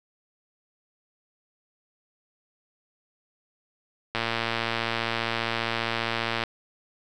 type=click train; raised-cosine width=0.3 ms; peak=-10 dBFS; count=264; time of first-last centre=4.15-6.437 s; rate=115 Hz; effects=none